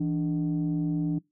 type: tone pair together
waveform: sine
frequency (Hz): 164.81 / 293.7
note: E3 / D4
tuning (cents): 0 / 0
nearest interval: minor seventh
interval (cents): 1000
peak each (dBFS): -26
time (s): 0-1.19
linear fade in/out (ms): 10
effects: noise-tail reverb RT60 0.2 s tail -23 dB re dry + tanh soft clip ceiling -20 dBFS